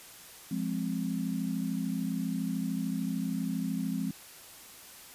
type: chord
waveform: sine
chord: F minor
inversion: none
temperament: equal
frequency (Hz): 174.61 / 207.7 / 261.6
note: F3 / Ab3 / C4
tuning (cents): 0 / 0 / 0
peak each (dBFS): -34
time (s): 0.51-4.11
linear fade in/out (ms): 5
effects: white hiss -50 dBFS RMS until 5.14 s + resampled to 32000 Hz